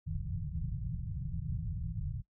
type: low-pass noise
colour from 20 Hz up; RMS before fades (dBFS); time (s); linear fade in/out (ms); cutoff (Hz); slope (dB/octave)
white; -37; 0.06-2.22; 20; 170; 96
effects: noise-tail reverb RT60 0.1 s tail -22 dB re dry